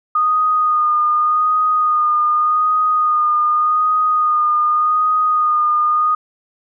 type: tone with vibrato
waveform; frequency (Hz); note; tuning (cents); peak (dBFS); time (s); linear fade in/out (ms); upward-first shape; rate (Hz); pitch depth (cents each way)
sine; 1231; D#6; -19; -12; 0.15-6.15; 5; sine; 0.85; 23
effects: none